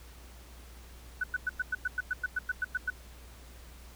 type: tone bursts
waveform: sine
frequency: 1493 Hz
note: F#6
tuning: 15 cents sharp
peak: -27 dBFS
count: 14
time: 1.21-2.902 s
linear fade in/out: 5 ms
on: 28 ms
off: 100 ms
effects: added 60 Hz sine -49 dBFS peak until 3.95 s + pink hiss -55 dBFS RMS until 3.95 s